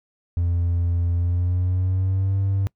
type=tone with pitch glide; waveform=triangle; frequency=86.4 to 97.54 Hz; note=F2 to G2; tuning=-18 to -8 cents; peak=-16 dBFS; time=0.37-2.67 s; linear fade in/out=0 ms; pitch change=+210 cents; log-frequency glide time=1.14-2.38 s; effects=noise-tail reverb RT60 0.1 s tail -25 dB re dry + tanh soft clip ceiling -12 dBFS